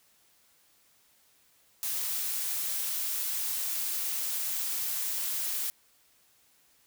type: noise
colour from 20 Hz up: blue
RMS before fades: -32 dBFS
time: 1.83-5.7 s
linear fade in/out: 0 ms
effects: white hiss -65 dBFS RMS until 6.86 s